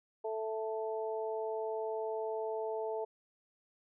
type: harmonic tone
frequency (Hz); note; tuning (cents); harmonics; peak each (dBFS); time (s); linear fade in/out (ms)
220; A3; 0; 2 / 3 / 4; -36 / -40 / -42; 0.24-3.05; 10
effects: none